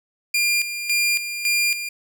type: tone with tremolo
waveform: sawtooth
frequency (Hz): 2400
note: D7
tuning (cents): +37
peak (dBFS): -14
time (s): 0.34-1.89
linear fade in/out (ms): 5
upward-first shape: square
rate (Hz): 1.8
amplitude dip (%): 65
effects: none